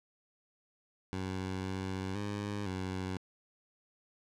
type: tone with pitch steps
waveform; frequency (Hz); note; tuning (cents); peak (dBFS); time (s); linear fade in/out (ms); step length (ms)
15% pulse; 94.1 / 94.9 / 102.5 / 93.6; F#2 / F#2 / G#2 / F#2; +30 / +44 / -22 / +20; -29; 1.13-3.17; 0; 510
effects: low-pass 7000 Hz 12 dB/octave + 11-bit